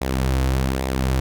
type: tone with flanger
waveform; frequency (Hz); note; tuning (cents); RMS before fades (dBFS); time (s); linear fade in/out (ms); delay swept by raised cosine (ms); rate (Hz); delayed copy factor
sawtooth; 65.6; C2; +5; -21; 0.01-1.2; 5; 0.65 to 5.15; 1.2; -0.5
effects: none